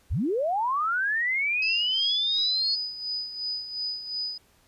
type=linear sweep; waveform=sine; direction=up; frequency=38.89 to 4435 Hz; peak=-23 dBFS; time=0.1-2.76 s; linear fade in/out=20 ms
type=tone with tremolo; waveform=sine; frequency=4978 Hz; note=D#8; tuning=in tune; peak=-27 dBFS; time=1.62-4.38 s; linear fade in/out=5 ms; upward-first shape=sine; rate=2.8 Hz; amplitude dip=65%
effects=pink hiss -62 dBFS RMS until 4.67 s + resampled to 32000 Hz